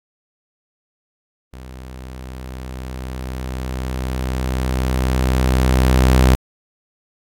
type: tone with level ramp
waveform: sawtooth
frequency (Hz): 64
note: C2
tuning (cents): -38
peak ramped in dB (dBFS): -30 to -5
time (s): 1.53-6.35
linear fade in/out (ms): 0
effects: AAC 64 kbps